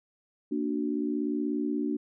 sine chord, Bb augmented, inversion none, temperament equal, 233.1 / 293.7 / 370 Hz, Bb3 / D4 / F#4, 0 / 0 / 0 cents, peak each -32 / -29 / -35 dBFS, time 0.51-1.97 s, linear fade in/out 10 ms, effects none

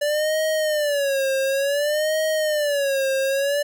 square tone with vibrato, 580 Hz, D5, 22 cents flat, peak -20 dBFS, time 0.01-3.63 s, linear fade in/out 10 ms, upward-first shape sine, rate 0.56 Hz, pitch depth 140 cents each way, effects none

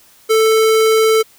square tone, 441.3 Hz, A4, 5 cents sharp, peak -10 dBFS, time 0.29-1.23 s, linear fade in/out 20 ms, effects white hiss -48 dBFS RMS until 1.38 s

